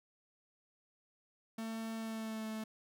45% pulse tone with pitch glide, 224.2 to 218.8 Hz, A3 to A3, +33 to -9 cents, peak -39 dBFS, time 1.58-2.64 s, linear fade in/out 5 ms, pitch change -42 cents, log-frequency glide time 1.97-2.47 s, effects none

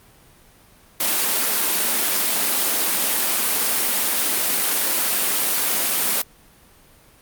white high-pass noise, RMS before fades -20 dBFS, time 1-6.22 s, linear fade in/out 5 ms, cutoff 180 Hz, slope 96 dB/octave, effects pink hiss -51 dBFS RMS until 7.21 s + Opus 32 kbps

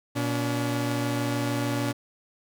sawtooth tone pair together, 119.6 / 285.6 Hz, A#2 / D4, +45 / -48 cents, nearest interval octave + minor third, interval 1507 cents, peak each -24 dBFS, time 0.15-1.93 s, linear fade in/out 20 ms, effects none

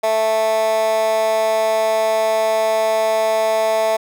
15% pulse tone with high-pass filter, 220 Hz, A3, in tune, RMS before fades -17 dBFS, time 0.03-3.97 s, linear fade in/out 10 ms, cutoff 640 Hz, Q 3.4, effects none

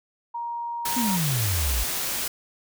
sine tone, 941 Hz, A#5, 16 cents sharp, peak -28 dBFS, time 0.34-1.17 s, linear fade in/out 10 ms
white noise, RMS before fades -28 dBFS, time 0.85-2.28 s, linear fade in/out 5 ms
sine exponential sweep, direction down, 257.8 to 51.8 Hz, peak -23 dBFS, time 0.96-1.84 s, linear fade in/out 10 ms
effects none

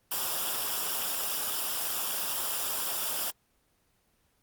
white noise with comb filter, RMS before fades -31 dBFS, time 0.11-3.31 s, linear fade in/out 10 ms, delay 0.47 ms, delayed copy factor -0.65, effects pink hiss -70 dBFS RMS until 4.42 s + Opus 24 kbps

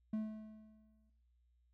triangle tone with exponential decay, 216.5 Hz, A3, 28 cents flat, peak -32 dBFS, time 0.13-1.1 s, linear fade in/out 5 ms, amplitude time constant 210 ms, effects noise-tail reverb RT60 0.8 s tail -18 dB re dry + added 60 Hz sine -70 dBFS peak until 1.73 s

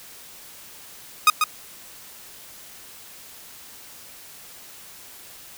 sawtooth tone with echo, 1244.5 Hz, D#6, in tune, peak -7 dBFS, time 1.27-1.3 s, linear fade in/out 2 ms, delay 140 ms, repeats 1, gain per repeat -6 dB, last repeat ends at 1.44 s, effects white hiss -44 dBFS RMS until 5.57 s

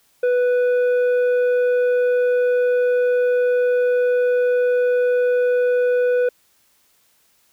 triangle tone with tanh clipping, 493.9 Hz, B4, in tune, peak -16 dBFS, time 0.23-6.29 s, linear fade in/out 5 ms, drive 11 dB, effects white hiss -60 dBFS RMS until 7.52 s

